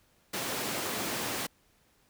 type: high-pass noise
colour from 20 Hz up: pink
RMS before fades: -34 dBFS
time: 0.33-1.47 s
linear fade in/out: 10 ms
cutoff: 200 Hz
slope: 12 dB/octave
effects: pink hiss -67 dBFS RMS until 2.09 s